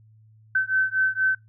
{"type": "beating tone pair", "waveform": "sine", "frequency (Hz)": [1531, 1535.2], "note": ["G6", "G6"], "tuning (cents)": [-41, -37], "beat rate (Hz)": 4.2, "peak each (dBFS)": -23, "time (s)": [0.55, 1.35], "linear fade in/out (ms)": 5, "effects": ["noise-tail reverb RT60 0.2 s tail -24 dB re dry", "added 109 Hz sine -51 dBFS peak until 1.48 s"]}